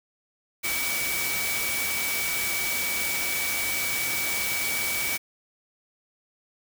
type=tone in noise; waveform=sine; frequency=2278 Hz; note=C#7; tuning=47 cents sharp; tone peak=-29 dBFS; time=0.63-5.18 s; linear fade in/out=20 ms; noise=white; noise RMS=-29 dBFS; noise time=0.63-5.18 s; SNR=-3 dB; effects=none